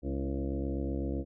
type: harmonic tone with a mistuned harmonic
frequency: 68 Hz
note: C#2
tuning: 33 cents flat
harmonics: 1 / 2 / 3 / 4 / 5 / 6 / 7 / 8 / 9 / 10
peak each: -34 / -41 / -40 / -37 / -39 / -52 / -43 / -44 / -55 / -53 dBFS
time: 0.02-1.25 s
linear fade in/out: 50 ms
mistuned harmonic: 4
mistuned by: +40 cents
effects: none